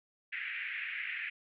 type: band-pass noise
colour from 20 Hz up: white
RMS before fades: -39 dBFS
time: 0.32-1.3 s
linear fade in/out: 10 ms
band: 1700 to 2500 Hz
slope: 48 dB/octave
effects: none